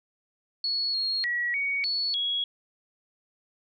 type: tone with pitch steps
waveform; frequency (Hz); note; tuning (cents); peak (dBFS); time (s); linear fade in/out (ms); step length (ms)
sine; 4373 / 4277 / 1923 / 2241 / 4409 / 3327; C#8 / C8 / B6 / C#7 / C#8 / G#7; -24 / +37 / -47 / +18 / -10 / +2; -25; 0.64-2.44; 2; 300
effects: none